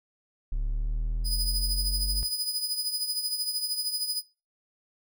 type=linear sweep; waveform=triangle; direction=up; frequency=34.65 to 49.44 Hz; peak=-24 dBFS; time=0.52-2.23 s; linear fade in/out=0 ms
type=tone with tremolo; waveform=sawtooth; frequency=4978 Hz; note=D#8; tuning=in tune; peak=-22 dBFS; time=1.24-4.23 s; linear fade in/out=50 ms; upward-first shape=triangle; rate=13 Hz; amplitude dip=65%
effects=noise-tail reverb RT60 0.3 s tail -21 dB re dry